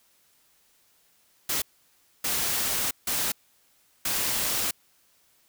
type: noise bursts at uneven times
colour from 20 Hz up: white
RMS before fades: -27 dBFS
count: 4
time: 1.49-1.62 / 2.24-2.91 / 3.07-3.32 / 4.05-4.71 s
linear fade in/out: 5 ms
effects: white hiss -64 dBFS RMS until 5.48 s